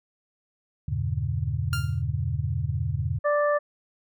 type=chord; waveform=sine; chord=E diminished seventh; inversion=none; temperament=just; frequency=82.41 / 98.89 / 118.67 / 142.4 Hz; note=E2 / G2 / Bb2 / Db3; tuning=0 / +16 / +31 / +47 cents; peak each=-30 dBFS; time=0.88-3.19 s; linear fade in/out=5 ms
type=tone with exponential decay; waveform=sawtooth; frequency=1396.9 Hz; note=F6; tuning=in tune; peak=-22 dBFS; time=1.73-2.02 s; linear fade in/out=1 ms; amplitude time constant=62 ms
type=harmonic tone; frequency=587.3 Hz; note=D5; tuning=in tune; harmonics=1 / 2 / 3; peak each=-21 / -27 / -31 dBFS; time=3.24-3.59 s; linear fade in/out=20 ms
effects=none